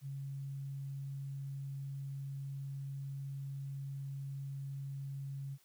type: tone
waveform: sine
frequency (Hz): 137.7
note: C#3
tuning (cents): -11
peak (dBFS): -39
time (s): 0.01-5.58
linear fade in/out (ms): 50
effects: white hiss -69 dBFS RMS until 5.64 s + high-pass 80 Hz 12 dB/octave